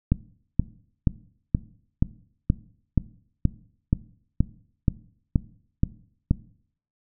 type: click train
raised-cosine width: 5 ms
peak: -6 dBFS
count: 14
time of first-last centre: 0.12-6.31 s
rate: 2.1 Hz
effects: noise-tail reverb RT60 0.6 s tail -19 dB re dry